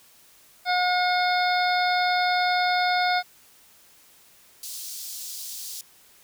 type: harmonic tone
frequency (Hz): 722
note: F#5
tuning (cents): -43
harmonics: 1 / 2 / 3 / 5 / 6 / 7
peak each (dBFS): -22 / -27 / -29 / -32 / -33 / -34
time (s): 0.65-3.23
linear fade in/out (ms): 50
type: high-pass noise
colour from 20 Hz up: pink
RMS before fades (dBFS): -36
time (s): 4.63-5.81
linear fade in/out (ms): 2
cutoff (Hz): 4300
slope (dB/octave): 24
effects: white hiss -55 dBFS RMS until 6.23 s